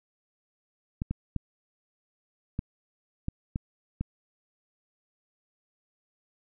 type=clicks; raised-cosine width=5 ms; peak=-17 dBFS; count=7; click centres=1.019 / 1.11 / 1.363 / 2.591 / 3.284 / 3.559 / 4.01 s; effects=none